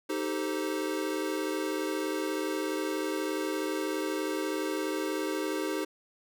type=chord; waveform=square; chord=A half-diminished seventh; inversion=second; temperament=equal with one note detuned; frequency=311.1 / 387.9 / 440 / 523.3 Hz; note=Eb4 / G4 / A4 / C5; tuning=0 / -18 / 0 / 0 cents; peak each=-34 / -35 / -39 / -39 dBFS; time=0.09-5.85 s; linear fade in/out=10 ms; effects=none